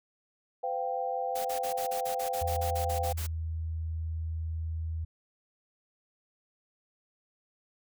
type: chord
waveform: sine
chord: C suspended fourth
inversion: none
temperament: equal with one note detuned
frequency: 510.4 / 698.5 / 784 Hz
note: C5 / F5 / G5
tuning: -43 / 0 / 0 cents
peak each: -34 / -35 / -33 dBFS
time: 0.63-3.13 s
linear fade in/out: 10 ms
type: noise bursts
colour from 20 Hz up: white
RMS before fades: -40 dBFS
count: 14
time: 1.35-3.27 s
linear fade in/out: 10 ms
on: 100 ms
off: 40 ms
type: tone with pitch glide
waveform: sine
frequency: 82.41 to 80.81 Hz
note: E2 to E2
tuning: 0 to -34 cents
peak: -31 dBFS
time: 2.41-5.05 s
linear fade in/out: 10 ms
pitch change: -34 cents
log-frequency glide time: 2.67-3.22 s
effects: none